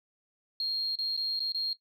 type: tone with dropouts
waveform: sine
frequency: 4236 Hz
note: C8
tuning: 21 cents sharp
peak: -27 dBFS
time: 0.6-1.73 s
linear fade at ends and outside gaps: 2 ms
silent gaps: 0.955-0.987 / 1.166-1.175 / 1.393-1.403 / 1.521-1.546 s
effects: noise-tail reverb RT60 0.1 s tail -17 dB re dry + tanh soft clip ceiling -23 dBFS